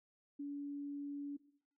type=tone; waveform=sine; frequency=285.4 Hz; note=D4; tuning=49 cents flat; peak=-40 dBFS; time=0.39-1.37 s; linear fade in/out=10 ms; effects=noise-tail reverb RT60 0.6 s tail -17 dB re dry